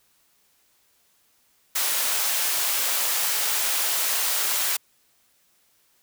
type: high-pass noise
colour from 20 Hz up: white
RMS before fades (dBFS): -24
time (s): 1.75-4.77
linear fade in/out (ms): 10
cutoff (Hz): 590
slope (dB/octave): 12
effects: white hiss -64 dBFS RMS until 6.02 s